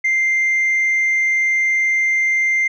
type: tone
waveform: sine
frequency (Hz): 2093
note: C7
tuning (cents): 0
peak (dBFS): -12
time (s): 0.04-2.68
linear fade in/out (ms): 10
effects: tanh soft clip ceiling -12 dBFS